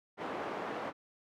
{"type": "band-pass noise", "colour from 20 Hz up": "pink", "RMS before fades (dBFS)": -39, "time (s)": [0.17, 0.93], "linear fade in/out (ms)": 50, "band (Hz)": [350, 1400], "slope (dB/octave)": 12, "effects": []}